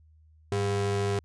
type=ring-modulated tone; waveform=square; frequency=149.9 Hz; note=D3; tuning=36 cents sharp; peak=-23 dBFS; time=0.52-1.19 s; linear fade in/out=0 ms; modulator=253 Hz; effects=added 78 Hz sine -55 dBFS peak until 1.24 s + resampled to 22050 Hz